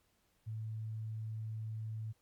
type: tone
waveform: sine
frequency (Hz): 110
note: A2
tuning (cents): 0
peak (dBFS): -38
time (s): 0.46-2.13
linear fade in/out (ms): 20
effects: pink hiss -75 dBFS RMS until 2.21 s + MP3 96 kbps